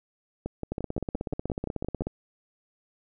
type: two click trains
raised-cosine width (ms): 2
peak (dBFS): -17 / -18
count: 23 / 10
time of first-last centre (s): 0.72-2.07 / 0.46-2.02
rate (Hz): 16.3 / 5.77
effects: none